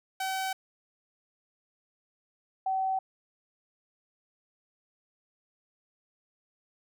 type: tone pair in turn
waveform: sawtooth / sine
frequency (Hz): 763 / 763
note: G5 / G5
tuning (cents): -47 / -47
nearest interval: unison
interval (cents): 0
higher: neither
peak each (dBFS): -26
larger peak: neither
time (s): 0.2-0.53 / 2.66-2.99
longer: neither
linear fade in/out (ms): 5
effects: none